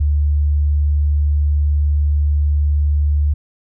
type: tone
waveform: sine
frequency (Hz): 73.42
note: D2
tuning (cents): 0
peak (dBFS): -12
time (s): 0-3.34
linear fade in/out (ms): 10
effects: none